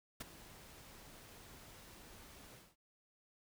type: noise with ADSR envelope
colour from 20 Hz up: pink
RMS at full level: -41 dBFS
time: 0.2-2.76 s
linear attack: 11 ms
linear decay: 17 ms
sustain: -16 dB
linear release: 220 ms
effects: none